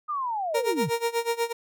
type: linear sweep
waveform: sine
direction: down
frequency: 1243 to 110.5 Hz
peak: -26 dBFS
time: 0.08-0.9 s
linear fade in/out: 20 ms
type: tone with tremolo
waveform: 30% pulse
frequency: 466.2 Hz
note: A#4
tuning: in tune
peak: -19 dBFS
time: 0.54-1.53 s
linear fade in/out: 10 ms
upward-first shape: sine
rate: 8.2 Hz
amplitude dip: 90%
effects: none